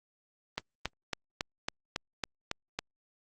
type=click train; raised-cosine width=0.2 ms; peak=-14 dBFS; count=9; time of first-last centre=0.58-2.79 s; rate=3.62 Hz; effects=Opus 24 kbps